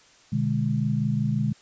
sine chord, G# diminished, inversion first, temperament equal with one note detuned, 123.47 / 149.14 / 207.7 Hz, B2 / D3 / G#3, 0 / +27 / 0 cents, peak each -26 dBFS, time 0.32-1.53 s, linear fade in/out 10 ms, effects white hiss -55 dBFS RMS until 1.61 s + resampled to 16000 Hz

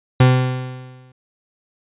40% pulse tone with exponential decay, 127.9 Hz, C3, 39 cents flat, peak -6 dBFS, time 0.2-1.12 s, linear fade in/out 5 ms, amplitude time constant 200 ms, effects resampled to 8000 Hz

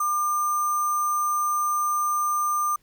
sine tone with sample-and-hold, 1200 Hz, D6, 37 cents sharp, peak -21 dBFS, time 0-2.76 s, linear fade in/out 5 ms, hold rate 7350 Hz, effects pink hiss -65 dBFS RMS until 2.82 s

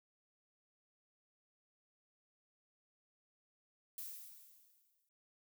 violet noise with exponential decay, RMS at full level -44 dBFS, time 3.98-5.09 s, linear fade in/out 1 ms, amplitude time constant 240 ms, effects none

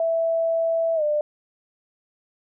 sine tone with pitch glide, 659.3 to 597.6 Hz, E5 to D5, 0 to +30 cents, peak -19 dBFS, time 0-1.21 s, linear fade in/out 2 ms, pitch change -170 cents, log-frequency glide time 0.95-1.03 s, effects none

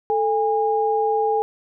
sine tone pair together, 440 / 815.9 Hz, A4 / G#5, 0 / -31 cents, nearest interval major seventh, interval 1069 cents, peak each -20 dBFS, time 0.1-1.42 s, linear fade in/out 0 ms, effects none

